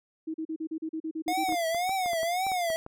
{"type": "tone bursts", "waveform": "sine", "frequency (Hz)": 318.6, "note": "D#4", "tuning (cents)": 41, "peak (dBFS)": -30, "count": 12, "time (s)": [0.27, 1.552], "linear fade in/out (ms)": 10, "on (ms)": 72, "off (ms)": 38}
{"type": "tone with vibrato", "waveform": "square", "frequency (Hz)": 709, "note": "F5", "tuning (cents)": 26, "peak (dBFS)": -27, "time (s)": [1.28, 2.76], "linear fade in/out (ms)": 0, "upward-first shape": "triangle", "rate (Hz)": 1.9, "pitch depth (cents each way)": 170}
{"type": "clicks", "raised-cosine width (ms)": 1, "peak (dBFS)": -27, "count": 11, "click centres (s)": [1.492, 1.524, 1.747, 1.894, 2.06, 2.133, 2.232, 2.467, 2.518, 2.702, 2.864]}
{"effects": []}